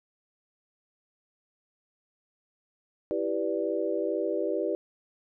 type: chord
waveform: sine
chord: E minor seventh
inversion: none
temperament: equal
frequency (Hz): 329.6 / 392 / 493.9 / 587.3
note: E4 / G4 / B4 / D5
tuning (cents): 0 / 0 / 0 / 0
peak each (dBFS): -32 / -31 / -32 / -32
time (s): 3.11-4.75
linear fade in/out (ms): 0
effects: none